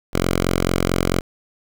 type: tone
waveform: 5% pulse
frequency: 44.5 Hz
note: F1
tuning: 33 cents sharp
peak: -6 dBFS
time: 0.13-1.21 s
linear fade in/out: 10 ms
effects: none